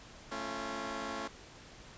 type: chord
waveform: 10% pulse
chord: A augmented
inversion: none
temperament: just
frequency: 220 / 275 / 343.8 Hz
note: A3 / C#4 / E#4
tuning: 0 / -14 / -27 cents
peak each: -34 / -33 / -35 dBFS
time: 0.31-1.28 s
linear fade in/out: 10 ms
effects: pink hiss -53 dBFS RMS until 1.97 s + resampled to 16000 Hz